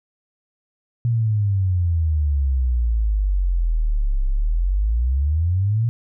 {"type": "exponential two-way sweep", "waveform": "sine", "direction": "down then up", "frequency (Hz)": [120, 32.69, 120], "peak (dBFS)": -16, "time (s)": [1.05, 5.89], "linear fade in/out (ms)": 0, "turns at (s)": 4.26, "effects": []}